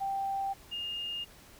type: tone pair in turn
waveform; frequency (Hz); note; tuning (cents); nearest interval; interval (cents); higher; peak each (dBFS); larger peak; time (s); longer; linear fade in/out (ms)
sine; 784 / 2830; G5 / F7; 0 / +22; octave + minor seventh; 2222; second; -30 / -34; first; 0-0.54 / 0.71-1.25; neither; 20
effects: pink hiss -55 dBFS RMS until 1.59 s